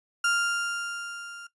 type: tone with level ramp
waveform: 35% pulse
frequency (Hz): 1396.9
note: F6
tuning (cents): 0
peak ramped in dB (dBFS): -19 to -39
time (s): 0.24-1.47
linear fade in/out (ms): 5
effects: noise-tail reverb RT60 0.1 s tail -17 dB re dry + resampled to 24000 Hz